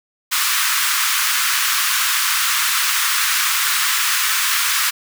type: high-pass noise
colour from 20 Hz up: pink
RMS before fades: -18 dBFS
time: 0.31-4.91 s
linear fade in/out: 20 ms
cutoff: 1100 Hz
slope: 48 dB/octave
effects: none